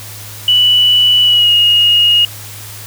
sine tone with pitch glide, 2960 to 2869 Hz, F#7 to F7, 0 to +46 cents, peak -6 dBFS, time 0.48-2.25 s, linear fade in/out 2 ms, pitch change -54 cents, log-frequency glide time 1.23-1.52 s, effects added 104 Hz sine -32 dBFS peak until 2.86 s + white hiss -31 dBFS RMS until 2.86 s

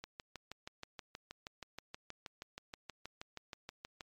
click train, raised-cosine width 0.2 ms, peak -27 dBFS, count 26, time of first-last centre 0.04-4.008 s, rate 6.3 Hz, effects MP3 96 kbps

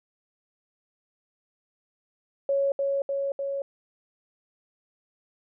sine tone with echo, 554.4 Hz, C#5, in tune, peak -21 dBFS, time 2.49-2.72 s, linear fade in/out 2 ms, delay 300 ms, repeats 3, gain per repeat -2 dB, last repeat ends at 3.62 s, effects none

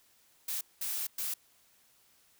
blue noise bursts at uneven times, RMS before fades -35 dBFS, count 3, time 0.48-0.61 / 0.81-1.07 / 1.18-1.34 s, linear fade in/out 5 ms, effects white hiss -66 dBFS RMS until 2.39 s

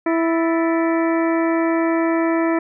harmonic tone with a mistuned harmonic, 329.6 Hz, E4, in tune, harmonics 1 / 2 / 3 / 4 / 5 / 6 / 7, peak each -17 / -23 / -27 / -29 / -31 / -33 / -34 dBFS, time 0.06-2.59 s, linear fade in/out 5 ms, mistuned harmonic 5, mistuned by +110 cents, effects none

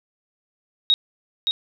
sine tone with echo, 3776 Hz, A#7, 22 cents sharp, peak -13 dBFS, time 0.9-0.94 s, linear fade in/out 0 ms, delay 570 ms, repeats 1, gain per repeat -5 dB, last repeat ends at 1.51 s, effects none

